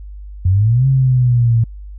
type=exponential two-way sweep; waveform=sine; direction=up then down; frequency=88.1 to 135.6 to 113.2 Hz; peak=-9 dBFS; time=0.45-1.64 s; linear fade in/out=5 ms; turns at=0.87 s; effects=added 50 Hz sine -29 dBFS peak until 1.98 s